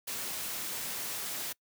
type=noise; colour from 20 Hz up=white; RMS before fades=-37 dBFS; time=0.07-1.53 s; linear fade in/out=10 ms; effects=noise-tail reverb RT60 0.1 s tail -24 dB re dry + high-pass 100 Hz 12 dB/octave